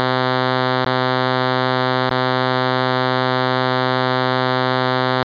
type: tone with dropouts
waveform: 5% pulse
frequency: 128.2 Hz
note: C3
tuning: 35 cents flat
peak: -4 dBFS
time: 0-5.23 s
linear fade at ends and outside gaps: 0 ms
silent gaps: 0.848-0.862 / 2.095-2.108 s
effects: resampled to 11025 Hz